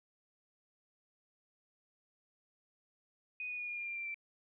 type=tone with pitch steps; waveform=sine; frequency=2489 / 2468 / 2446 / 2425 / 2404 / 2383 / 2363 / 2343 Hz; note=D#7 / D#7 / D#7 / D#7 / D7 / D7 / D7 / D7; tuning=0 / -15 / -30 / -45 / +40 / +25 / +10 / -5 cents; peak=-38 dBFS; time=3.4-4.144 s; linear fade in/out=2 ms; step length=93 ms; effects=none